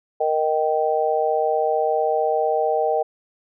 sine chord, Eb major, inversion second, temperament just, 466.7 / 622.3 / 777.8 Hz, Bb4 / Eb5 / G5, +2 / 0 / -14 cents, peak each -22 dBFS, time 0.2-3.03 s, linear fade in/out 10 ms, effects none

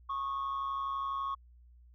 sine tone pair together, 1100 / 1232 Hz, C#6 / D#6, -14 / -17 cents, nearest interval major second, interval 197 cents, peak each -31 / -40 dBFS, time 0.09-1.35 s, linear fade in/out 10 ms, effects tanh soft clip ceiling -30 dBFS + added 60 Hz sine -55 dBFS peak until 1.94 s

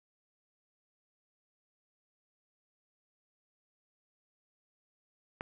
click, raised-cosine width 0.5 ms, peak -22 dBFS, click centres 5.409 s, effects none

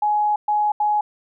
sine tone bursts at uneven times, 839 Hz, G#5, 17 cents sharp, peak -16 dBFS, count 3, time 0.02-0.36 / 0.48-0.72 / 0.8-1.01 s, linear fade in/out 5 ms, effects none

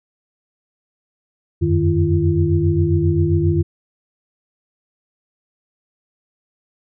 sine tone cluster, 87.5 / 95 / 153.6 / 340.6 Hz, F2 / F#2 / D#3 / F4, +4 / +46 / -22 / -43 cents, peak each -19 dBFS, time 1.61-3.63 s, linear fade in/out 20 ms, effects none

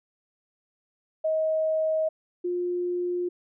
sine tone pair in turn, 632 / 354.7 Hz, D#5 / F4, +27 / +27 cents, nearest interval minor seventh, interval 1000 cents, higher first, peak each -22 / -25 dBFS, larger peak first, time 1.24-2.09 / 2.44-3.29 s, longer neither, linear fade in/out 10 ms, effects none

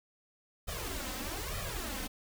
pink noise with flanger, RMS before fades -38 dBFS, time 0.67-2.08 s, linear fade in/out 20 ms, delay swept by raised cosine 1.6 to 3.9 ms, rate 1.1 Hz, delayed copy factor +0.9, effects none

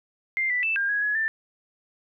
sine tone with pitch steps, 2098 / 1978 / 2645 / 1605 / 1660 / 1686 / 1778 Hz, C7 / B6 / E7 / G6 / G#6 / G#6 / A6, +4 / +2 / +5 / +40 / -1 / +26 / +18 cents, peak -22 dBFS, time 0.37-1.28 s, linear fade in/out 0 ms, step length 130 ms, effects none

